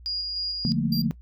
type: tone with tremolo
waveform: sine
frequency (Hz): 4857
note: D#8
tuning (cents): -43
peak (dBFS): -26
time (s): 0.06-0.72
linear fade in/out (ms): 0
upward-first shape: square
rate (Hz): 3.3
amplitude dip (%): 25
type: chord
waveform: sine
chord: Bb major seventh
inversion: first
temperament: just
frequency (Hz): 145.68 / 174.81 / 218.5 / 233.1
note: D3 / F3 / A3 / Bb3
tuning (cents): -14 / +2 / -12 / 0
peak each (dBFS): -27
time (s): 0.65-1.11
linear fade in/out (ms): 0
type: tone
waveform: square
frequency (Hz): 4749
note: D8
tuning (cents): +18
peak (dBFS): -29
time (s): 0.92-1.02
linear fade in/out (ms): 5
effects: noise-tail reverb RT60 0.1 s tail -18 dB re dry + added 60 Hz sine -44 dBFS peak until 1.21 s